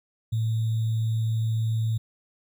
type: tone with sample-and-hold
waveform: sine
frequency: 111.6 Hz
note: A2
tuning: 25 cents sharp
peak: -22 dBFS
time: 0.32-1.98 s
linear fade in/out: 10 ms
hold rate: 3675 Hz
effects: none